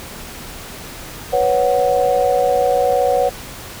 sine chord, B suspended second, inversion none, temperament equal, 493.9 / 554.4 / 740 Hz, B4 / C#5 / F#5, 0 / 0 / 0 cents, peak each -17 dBFS, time 1.32-3.3 s, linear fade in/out 20 ms, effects pink hiss -33 dBFS RMS until 3.8 s

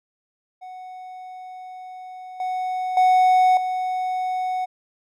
triangle tone with level steps, 740 Hz, F#5, in tune, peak -33 / -21 / -11 / -20 dBFS, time 0.61-4.66 s, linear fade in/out 20 ms, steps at 2.4 / 2.97 / 3.57 s, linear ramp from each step 2 ms, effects none

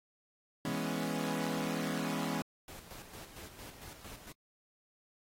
sawtooth chord, C# minor seventh, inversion first, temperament equal, 164.81 / 207.7 / 246.9 / 277.2 Hz, E3 / G#3 / B3 / C#4, 0 / 0 / 0 / 0 cents, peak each -35 dBFS, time 0.65-2.42 s, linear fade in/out 2 ms
sine tone with exponential decay, 130.81 Hz, C3, in tune, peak -39 dBFS, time 0.68-0.89 s, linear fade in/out 2 ms, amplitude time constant 45 ms
pink noise with tremolo, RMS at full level -49 dBFS, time 2.68-4.32 s, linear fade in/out 2 ms, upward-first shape square, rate 4.4 Hz, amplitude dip 50%
effects AAC 48 kbps

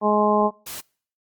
harmonic tone, 210 Hz, G#3, 19 cents sharp, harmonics 1 / 2 / 3 / 4 / 5, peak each -22 / -22 / -22 / -22 / -22 dBFS, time 0.01-0.51 s, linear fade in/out 50 ms
white noise, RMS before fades -34 dBFS, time 0.66-0.81 s, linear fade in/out 10 ms
effects noise-tail reverb RT60 0.5 s tail -26 dB re dry + Opus 24 kbps

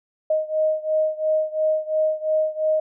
sine beating tone pair, 622.3 / 625.2 Hz, D#5 / D#5, 0 / +8 cents, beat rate 2.9 Hz, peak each -21 / -23 dBFS, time 0.3-2.8 s, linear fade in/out 5 ms, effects none

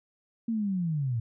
sine linear sweep, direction down, 233.1 to 110 Hz, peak -26 dBFS, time 0.48-1.2 s, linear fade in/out 5 ms, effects none

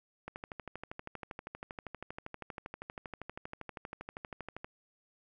click train, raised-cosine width 0.5 ms, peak -26 dBFS, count 56, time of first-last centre 0.28-4.645 s, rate 12.6 Hz, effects none

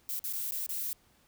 violet noise with dropouts, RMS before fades -35 dBFS, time 0.09-0.93 s, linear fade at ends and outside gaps 1 ms, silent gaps 0.193-0.24 / 0.327-0.334 / 0.51-0.52 / 0.664-0.692 s, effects pink hiss -66 dBFS RMS until 1.27 s

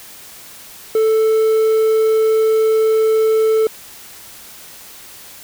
triangle tone with quantisation, 440 Hz, A4, in tune, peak -9 dBFS, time 0.95-3.67 s, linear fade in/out 2 ms, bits 6, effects white hiss -38 dBFS RMS until 5.43 s

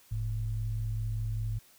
sine tone pair together, 43.73 / 108.8 Hz, F1 / A2, +3 / -19 cents, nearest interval octave + major third, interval 1578 cents, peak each -35 / -31 dBFS, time 0.11-1.59 s, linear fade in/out 10 ms, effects white hiss -60 dBFS RMS until 1.78 s

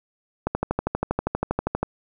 click train, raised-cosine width 1 ms, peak -8 dBFS, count 18, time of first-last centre 0.47-1.83 s, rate 12.5 Hz, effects none

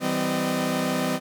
sawtooth tone cluster, 162.2 / 193.5 / 255.6 / 612 Hz, E3 / G3 / C4 / D#5, -28 / -22 / -40 / -29 cents, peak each -27 / -26 / -22 / -26 dBFS, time 0-1.2 s, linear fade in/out 50 ms, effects none

